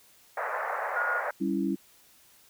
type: band-pass noise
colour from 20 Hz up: pink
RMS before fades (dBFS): -32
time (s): 0.37-1.31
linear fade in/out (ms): 5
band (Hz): 520 to 1900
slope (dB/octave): 48
type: tone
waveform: sine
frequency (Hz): 1434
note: F6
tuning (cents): +45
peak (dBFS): -27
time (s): 0.96-1.2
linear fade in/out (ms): 5
type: chord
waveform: sine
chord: C# diminished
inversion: second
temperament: equal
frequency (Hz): 196 / 277.2 / 329.6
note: G3 / C#4 / E4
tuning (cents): 0 / 0 / 0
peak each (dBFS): -30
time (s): 1.4-1.76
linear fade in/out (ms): 20
effects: white hiss -59 dBFS RMS until 2.49 s